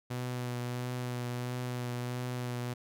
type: tone with vibrato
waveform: sawtooth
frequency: 123.47 Hz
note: B2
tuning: in tune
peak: -30 dBFS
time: 0.1-2.74 s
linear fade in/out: 10 ms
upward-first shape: triangle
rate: 1.5 Hz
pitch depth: 22 cents each way
effects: none